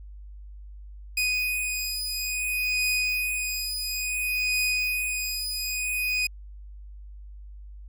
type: beating tone pair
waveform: sawtooth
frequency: 2489 / 2489.58 Hz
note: D#7 / D#7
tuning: 0 / 0 cents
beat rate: 0.58 Hz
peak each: -25 dBFS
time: 1.17-6.27 s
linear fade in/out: 5 ms
effects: added 50 Hz sine -40 dBFS peak until 7.88 s